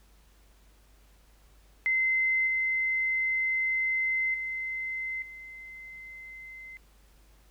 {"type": "tone with level steps", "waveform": "sine", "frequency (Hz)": 2065, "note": "C7", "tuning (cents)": -23, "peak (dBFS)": [-23, -25, -31, -42], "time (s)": [1.86, 6.77], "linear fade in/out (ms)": 0, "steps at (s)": [2.47, 4.34, 5.22], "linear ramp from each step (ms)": 2, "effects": ["added 50 Hz sine -57 dBFS peak until 7.5 s", "pink hiss -64 dBFS RMS until 7.5 s"]}